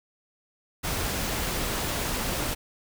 pink noise, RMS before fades -29 dBFS, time 0.83-2.55 s, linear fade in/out 20 ms, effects none

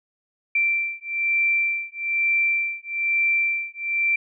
sine beating tone pair, 2349 / 2350.1 Hz, D7 / D7, 0 / +1 cents, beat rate 1.1 Hz, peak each -23 dBFS, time 0.55-4.16 s, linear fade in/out 5 ms, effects none

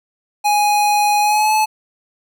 square tone with pitch glide, 830.6 to 862.9 Hz, G#5 to A5, 0 to -34 cents, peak -13 dBFS, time 0.44-1.66 s, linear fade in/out 20 ms, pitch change +66 cents, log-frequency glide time 1.2-1.53 s, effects none

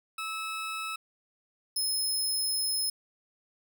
20% pulse tone pair in turn, 1300 / 5170 Hz, E6 / E8, -24 / -34 cents, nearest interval 2 octaves, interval 2390 cents, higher second, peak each -28 / -22 dBFS, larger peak second, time 0.18-0.96 / 1.76-2.9 s, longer second, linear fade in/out 5 ms, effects none

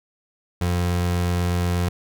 30% pulse tone, 88.2 Hz, F2, 18 cents sharp, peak -17 dBFS, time 0.61-1.89 s, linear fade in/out 5 ms, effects none

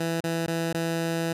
15% pulse tone with dropouts, 165.7 Hz, E3, 9 cents sharp, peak -19 dBFS, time 0-1.33 s, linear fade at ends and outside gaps 5 ms, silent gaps 0.206-0.239 / 0.465-0.478 / 0.729-0.744 s, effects resampled to 32000 Hz

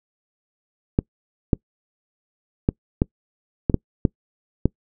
clicks, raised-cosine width 3 ms, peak -3 dBFS, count 8, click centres 0.989 / 1.532 / 2.689 / 3.019 / 3.698 / 3.743 / 4.052 / 4.656 s, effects noise-tail reverb RT60 0.1 s tail -26 dB re dry

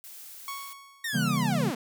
blue noise, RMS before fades -45 dBFS, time 0.04-0.73 s, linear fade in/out 0 ms
sawtooth tone with exponential decay, 1108.7 Hz, C#6, in tune, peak -29 dBFS, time 0.48-1.4 s, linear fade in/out 1 ms, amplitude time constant 200 ms
sawtooth linear sweep, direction down, 1885 to 207.8 Hz, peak -26 dBFS, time 1.04-1.75 s, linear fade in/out 5 ms
triangle chord, C# diminished seventh, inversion none, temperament just, 138.59 / 166.31 / 199.57 / 239.5 Hz, C#3 / E3 / G3 / Bb3, 0 / +16 / +31 / +47 cents, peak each -28 dBFS, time 1.13-1.71 s, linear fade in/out 20 ms
effects none

